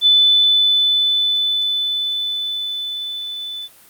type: tone with level ramp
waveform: sine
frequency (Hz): 3501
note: A7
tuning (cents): -9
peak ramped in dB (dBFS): -8 to -26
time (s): 0.01-3.69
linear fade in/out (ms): 50
effects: white hiss -47 dBFS RMS until 3.89 s + Opus 48 kbps